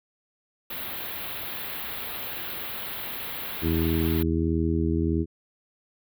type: band-stop noise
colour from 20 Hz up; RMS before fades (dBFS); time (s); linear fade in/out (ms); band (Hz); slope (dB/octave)
white; -34; 0.7-4.23; 5; 4000 to 12000; 48
type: harmonic tone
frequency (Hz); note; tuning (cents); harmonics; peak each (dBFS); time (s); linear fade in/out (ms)
81.5; E2; -19; 1 / 2 / 3 / 4 / 5; -26 / -29 / -29 / -27 / -32; 3.61-5.26; 50
effects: none